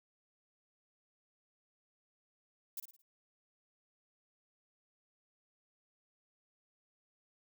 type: noise with echo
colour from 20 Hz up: violet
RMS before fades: -41 dBFS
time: 2.77-2.8 s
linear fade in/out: 2 ms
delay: 55 ms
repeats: 4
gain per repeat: -8 dB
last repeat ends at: 3.02 s
effects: none